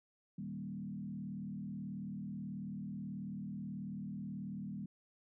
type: tone with frequency modulation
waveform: sine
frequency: 196 Hz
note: G3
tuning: in tune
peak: -40 dBFS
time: 0.38-4.86 s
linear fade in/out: 5 ms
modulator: 38.4 Hz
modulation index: 1.2
effects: none